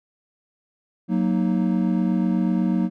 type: chord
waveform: triangle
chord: D# minor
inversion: first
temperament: equal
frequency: 185 / 233.1 / 311.1 Hz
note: F#3 / A#3 / D#4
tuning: 0 / 0 / 0 cents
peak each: -19 / -21 / -24 dBFS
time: 1.08-2.9 s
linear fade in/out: 50 ms
effects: none